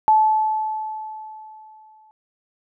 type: tone with exponential decay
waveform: sine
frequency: 867 Hz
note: A5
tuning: 26 cents flat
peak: -10 dBFS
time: 0.08-2.11 s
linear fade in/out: 0 ms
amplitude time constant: 440 ms
effects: none